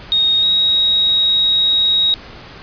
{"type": "tone pair in turn", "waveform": "sine", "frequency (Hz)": [3729, 3790], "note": ["A#7", "A#7"], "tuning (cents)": [0, 28], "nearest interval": "unison", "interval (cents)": 28, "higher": "second", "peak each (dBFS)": -11, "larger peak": "neither", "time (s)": [[0.12, 0.43], [0.43, 2.14]], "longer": "second", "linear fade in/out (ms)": 0, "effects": ["pink hiss -36 dBFS RMS until 2.62 s", "resampled to 11025 Hz"]}